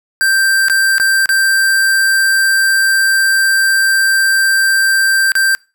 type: tone with dropouts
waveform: square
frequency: 1571 Hz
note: G6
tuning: 3 cents sharp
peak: -10 dBFS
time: 0.21-5.55 s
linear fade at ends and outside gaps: 0 ms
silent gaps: 0.684-0.698 / 0.982-0.999 / 1.258-1.291 / 5.319-5.353 s
effects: noise-tail reverb RT60 0.3 s tail -25 dB re dry